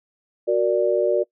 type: chord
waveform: sine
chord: Gb augmented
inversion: none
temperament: equal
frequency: 370 / 466.2 / 587.3 Hz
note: Gb4 / Bb4 / D5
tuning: 0 / 0 / 0 cents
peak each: -21 / -22 / -20 dBFS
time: 0.47-1.24 s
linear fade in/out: 20 ms
effects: noise-tail reverb RT60 0.1 s tail -23 dB re dry

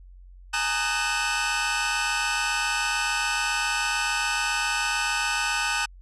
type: tone cluster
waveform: sawtooth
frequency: 832 / 919 / 1238 / 1509 / 2611 Hz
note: G#5 / A#5 / D#6 / F#6 / E7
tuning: +3 / -25 / -9 / +34 / -17 cents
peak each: -29 / -28 / -28 / -24 / -26 dBFS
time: 0.53-5.86 s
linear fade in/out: 10 ms
effects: added 45 Hz sine -44 dBFS peak until 6.01 s + resampled to 22050 Hz

